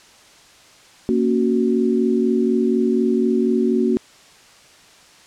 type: chord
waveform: sine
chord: F# major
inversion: first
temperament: equal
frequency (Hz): 233.1 / 277.2 / 370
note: A#3 / C#4 / F#4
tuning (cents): 0 / 0 / 0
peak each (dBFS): -18 / -22 / -19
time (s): 1.09-3.97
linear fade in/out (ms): 0
effects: white hiss -48 dBFS RMS until 5.26 s + low-pass 7000 Hz 12 dB/octave